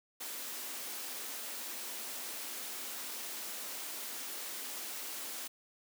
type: high-pass noise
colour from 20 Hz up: white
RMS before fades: -42 dBFS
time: 0.2-5.48 s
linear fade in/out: 10 ms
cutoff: 210 Hz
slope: 96 dB/octave
effects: none